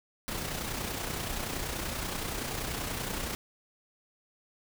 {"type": "noise with amplitude modulation", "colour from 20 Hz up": "pink", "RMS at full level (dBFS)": -33, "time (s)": [0.28, 3.35], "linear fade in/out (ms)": 0, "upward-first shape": "sine", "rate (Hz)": 30.5, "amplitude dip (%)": 45, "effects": []}